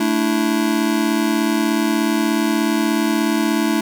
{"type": "chord", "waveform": "square", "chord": "A suspended fourth", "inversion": "none", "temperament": "just", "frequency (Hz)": [220, 293.3, 330], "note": ["A3", "D4", "E4"], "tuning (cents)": [0, -2, 2], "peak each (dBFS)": -21, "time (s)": [0, 3.81], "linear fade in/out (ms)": 5, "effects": []}